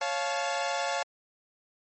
sawtooth chord, Db augmented, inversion none, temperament equal with one note detuned, 554.4 / 698.5 / 867.9 Hz, Db5 / F5 / A5, 0 / 0 / -24 cents, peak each -29 / -28 / -29 dBFS, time 0.01-1.03 s, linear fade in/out 5 ms, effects MP3 32 kbps

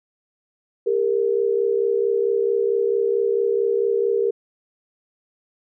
sine tone pair together, 400.8 / 465.3 Hz, G4 / A#4, +38 / -3 cents, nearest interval minor third, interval 259 cents, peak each -20 dBFS, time 0.86-4.31 s, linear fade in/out 10 ms, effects none

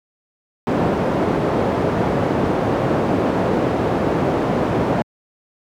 white low-pass noise, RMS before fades -18 dBFS, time 0.67-5.02 s, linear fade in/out 0 ms, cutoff 550 Hz, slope 12 dB/octave, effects high-pass 100 Hz 12 dB/octave

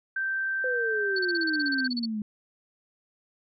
sine tone, 1562 Hz, G6, 7 cents flat, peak -26 dBFS, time 0.16-1.88 s, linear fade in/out 5 ms
sine exponential sweep, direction down, 516 to 207.7 Hz, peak -28 dBFS, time 0.64-2.22 s, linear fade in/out 2 ms
sine tone bursts, 4435 Hz, C#8, in tune, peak -29 dBFS, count 15, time 1.16-2.057 s, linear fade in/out 5 ms, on 29 ms, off 33 ms
effects none

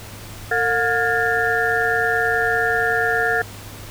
sine tone cluster, 454.2 / 718 / 1414 / 1655 / 1784 Hz, A#4 / F5 / F6 / G#6 / A6, -45 / +48 / +21 / -6 / +23 cents, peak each -23 dBFS, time 0.51-3.42 s, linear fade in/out 5 ms, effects added 102 Hz sine -38 dBFS peak until 3.9 s + pink hiss -38 dBFS RMS until 3.9 s

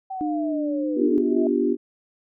sine linear sweep, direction down, 774 to 334.6 Hz, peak -28 dBFS, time 0.1-1.44 s, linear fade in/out 10 ms
sine tone with vibrato, 299.5 Hz, D4, 34 cents sharp, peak -23 dBFS, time 0.21-1.18 s, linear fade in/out 0 ms, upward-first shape square, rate 1.6 Hz, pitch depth 21 cents each way
sine chord, G dominant seventh, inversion first, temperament equal with one note detuned, 245.9 / 293.7 / 349.2 / 392 Hz, B3 / D4 / F4 / G4, -7 / 0 / 0 / 0 cents, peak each -24 dBFS, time 0.95-1.77 s, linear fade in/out 50 ms
sine tone with exponential growth, 644 Hz, E5, 41 cents flat, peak -25 dBFS, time 1.1-1.47 s, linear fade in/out 2 ms, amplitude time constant 80 ms
effects none

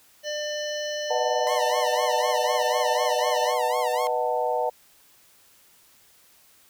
harmonic tone, 598 Hz, D5, 31 cents sharp, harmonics 1 / 3 / 5 / 7 / 9 / 10, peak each -29 / -36 / -36 / -40 / -42 / -39 dBFS, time 0.23-3.55 s, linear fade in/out 50 ms
sine chord, B dominant seventh, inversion none, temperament just, 493.9 / 617.4 / 740.8 / 889 Hz, B4 / D#5 / F#5 / A5, 0 / -14 / +2 / +18 cents, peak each -27 / -28 / -28 / -28 dBFS, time 1.1-4.7 s, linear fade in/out 10 ms
sawtooth tone with vibrato, 987.8 Hz, B5, in tune, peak -26 dBFS, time 1.47-4.07 s, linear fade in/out 0 ms, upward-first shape sine, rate 4 Hz, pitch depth 180 cents each way
effects white hiss -57 dBFS RMS until 6.69 s

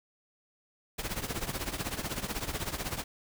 pink noise with tremolo, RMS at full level -32 dBFS, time 0.98-3.04 s, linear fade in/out 10 ms, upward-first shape triangle, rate 16 Hz, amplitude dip 85%, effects none

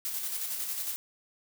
blue noise with tremolo, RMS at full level -33 dBFS, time 0.05-0.96 s, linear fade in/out 0 ms, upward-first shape square, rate 11 Hz, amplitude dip 35%, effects none

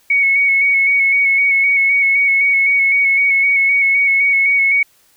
sine tone with vibrato, 2217 Hz, C#7, in tune, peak -10 dBFS, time 0.1-4.83 s, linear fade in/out 5 ms, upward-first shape square, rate 3.9 Hz, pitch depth 20 cents each way, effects white hiss -54 dBFS RMS until 5.16 s

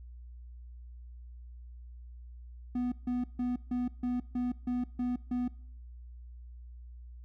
triangle tone bursts, 246.9 Hz, B3, in tune, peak -27 dBFS, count 9, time 2.75-5.48 s, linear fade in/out 5 ms, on 170 ms, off 150 ms, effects noise-tail reverb RT60 0.6 s tail -22 dB re dry + added 60 Hz sine -45 dBFS peak until 7.24 s

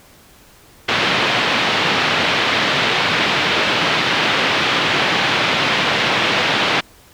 white band-pass noise, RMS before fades -17 dBFS, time 0.88-6.81 s, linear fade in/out 10 ms, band 110 to 3500 Hz, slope 24 dB/octave, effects pink hiss -47 dBFS RMS until 7.13 s

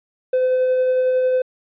triangle tone with tremolo, 511 Hz, C5, 41 cents flat, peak -11 dBFS, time 0.33-1.42 s, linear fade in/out 5 ms, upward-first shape sine, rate 11 Hz, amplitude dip 25%, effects tanh soft clip ceiling -9 dBFS + resampled to 8000 Hz

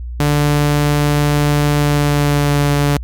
sawtooth tone with pitch glide, 146.6 to 144.08 Hz, D3 to D3, -3 to -33 cents, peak -8 dBFS, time 0.2-2.97 s, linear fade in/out 2 ms, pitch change -30 cents, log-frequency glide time 1.73-2.64 s, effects added 60 Hz sine -23 dBFS peak until 3.03 s + Opus 48 kbps

